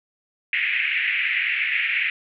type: band-pass noise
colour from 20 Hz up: pink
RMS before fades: -23 dBFS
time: 0.53-2.1 s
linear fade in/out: 2 ms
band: 1900 to 2600 Hz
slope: 48 dB/octave
effects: none